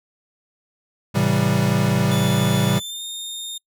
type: chord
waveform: square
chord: A minor seventh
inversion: none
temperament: equal with one note detuned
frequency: 110 / 134.1 / 164.81 / 196 Hz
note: A2 / C3 / E3 / G3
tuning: 0 / +43 / 0 / 0 cents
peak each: -24 / -22 / -24 / -22 dBFS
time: 1.14-2.8 s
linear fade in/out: 20 ms
type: tone with pitch glide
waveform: sawtooth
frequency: 3468 to 3659 Hz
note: A7 to A#7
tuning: -26 to -33 cents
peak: -26 dBFS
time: 2.11-3.58 s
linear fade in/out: 5 ms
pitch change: +93 cents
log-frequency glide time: 2.71-3.03 s
effects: noise-tail reverb RT60 0.1 s tail -24 dB re dry